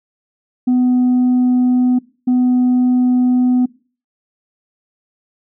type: tone bursts at uneven times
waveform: sine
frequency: 250.1 Hz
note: B3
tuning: 22 cents sharp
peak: -8 dBFS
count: 2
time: 0.67-1.99 / 2.27-3.66 s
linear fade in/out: 10 ms
effects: noise-tail reverb RT60 0.4 s tail -23 dB re dry + tanh soft clip ceiling -9 dBFS